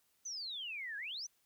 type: exponential two-way sweep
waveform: sine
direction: down then up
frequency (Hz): 6272 to 1610 to 6272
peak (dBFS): -40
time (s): 0.25-1.27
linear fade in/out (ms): 10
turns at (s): 0.97
effects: white hiss -75 dBFS RMS until 1.45 s